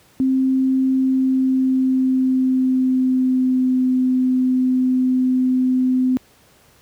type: tone with pitch glide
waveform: sine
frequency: 262.8 to 255.8 Hz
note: C4 to C4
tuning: +8 to -39 cents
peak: -14 dBFS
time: 0.2-6.17 s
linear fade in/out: 0 ms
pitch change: -47 cents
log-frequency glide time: 0.92-3.85 s
effects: pink hiss -53 dBFS RMS until 6.81 s + high-pass 60 Hz 12 dB/octave